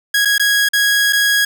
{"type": "tone with dropouts", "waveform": "sawtooth", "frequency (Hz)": 1654, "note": "G#6", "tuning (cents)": -8, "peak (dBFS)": -8, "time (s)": [0.14, 1.45], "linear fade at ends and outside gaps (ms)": 5, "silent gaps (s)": [[0.25, 0.254], [0.381, 0.396], [0.688, 0.733], [1.126, 1.13]], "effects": []}